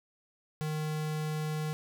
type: tone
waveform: square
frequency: 154.1 Hz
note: D#3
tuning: 16 cents flat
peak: -32 dBFS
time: 0.61-1.73 s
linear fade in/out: 0 ms
effects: none